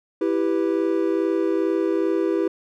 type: chord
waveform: triangle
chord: E minor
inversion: none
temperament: equal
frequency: 329.6 / 392 / 493.9 Hz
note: E4 / G4 / B4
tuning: 0 / 0 / 0 cents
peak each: -20 / -21 / -25 dBFS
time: 0.21-2.48 s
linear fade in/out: 5 ms
effects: none